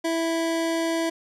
25% pulse tone, 329.6 Hz, E4, in tune, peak -19 dBFS, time 0.04-1.1 s, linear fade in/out 10 ms, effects low-pass 11000 Hz 12 dB/octave

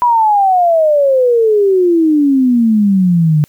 sine exponential sweep, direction down, 987.8 to 146.83 Hz, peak -7 dBFS, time 0.02-3.44 s, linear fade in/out 0 ms, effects white hiss -51 dBFS RMS until 3.48 s

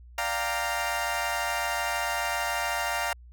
20% pulse chord, G minor seventh, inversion second, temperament equal with one note detuned, 587.3 / 698.5 / 784 / 927 Hz, D5 / F5 / G5 / Bb5, 0 / 0 / 0 / -10 cents, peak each -31 / -26 / -31 / -26 dBFS, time 0.18-3.13 s, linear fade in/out 2 ms, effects added 60 Hz sine -46 dBFS peak until 3.32 s

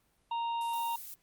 harmonic tone, 930 Hz, A#5, 4 cents flat, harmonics 1 / 3 / 4, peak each -31 / -46 / -49 dBFS, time 0.31-0.96 s, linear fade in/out 5 ms
violet noise, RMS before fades -45 dBFS, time 0.61-1.14 s, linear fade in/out 0 ms
effects pink hiss -72 dBFS RMS until 1.22 s + Opus 32 kbps

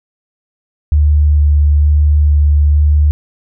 sine tone with vibrato, 74 Hz, D2, 14 cents sharp, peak -6 dBFS, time 0.92-3.11 s, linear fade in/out 0 ms, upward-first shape square, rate 1.1 Hz, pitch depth 9 cents each way, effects none

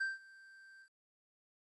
triangle tone with ADSR envelope, 1568 Hz, G6, in tune, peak -30 dBFS, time 0-0.89 s, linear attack 12 ms, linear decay 170 ms, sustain -24 dB, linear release 75 ms, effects resampled to 22050 Hz + 12-bit

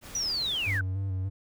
pink noise, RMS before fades -44 dBFS, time 0.01-0.81 s, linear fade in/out 50 ms
sine linear sweep, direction down, 5950 to 1467 Hz, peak -27 dBFS, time 0.15-0.81 s, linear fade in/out 2 ms
triangle tone with vibrato, 95.5 Hz, G2, 45 cents flat, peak -26 dBFS, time 0.66-1.3 s, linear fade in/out 20 ms, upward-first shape square, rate 3.4 Hz, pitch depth 34 cents each way
effects none

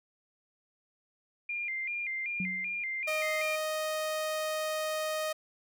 sine tone with vibrato, 2244 Hz, C#7, 21 cents sharp, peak -32 dBFS, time 1.49-3.56 s, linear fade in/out 5 ms, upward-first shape square, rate 2.6 Hz, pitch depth 120 cents each way
sine tone with exponential decay, 185 Hz, F#3, in tune, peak -30 dBFS, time 2.4-2.83 s, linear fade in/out 2 ms, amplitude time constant 93 ms
sawtooth tone, 622.3 Hz, D#5, in tune, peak -27 dBFS, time 3.07-5.33 s, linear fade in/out 10 ms
effects none

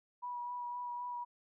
sine tone with vibrato, 973 Hz, B5, 26 cents flat, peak -38 dBFS, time 0.22-1.25 s, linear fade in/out 20 ms, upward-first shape sine, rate 3.9 Hz, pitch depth 16 cents each way, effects none

